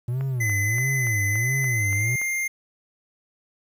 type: tone with vibrato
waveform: triangle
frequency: 116.54 Hz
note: A#2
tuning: in tune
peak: -21 dBFS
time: 0.08-2.16 s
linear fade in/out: 5 ms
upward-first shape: sine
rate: 1.5 Hz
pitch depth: 260 cents each way
type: click train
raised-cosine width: 0.5 ms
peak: -24 dBFS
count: 8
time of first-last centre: 0.21-2.216 s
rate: 3.49 Hz
type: tone with pitch glide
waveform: square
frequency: 2029 to 2110 Hz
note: B6 to C7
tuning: +46 to +14 cents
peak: -24 dBFS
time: 0.4-2.48 s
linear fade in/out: 10 ms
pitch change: +68 cents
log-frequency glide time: 1.68-2.09 s
effects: 9-bit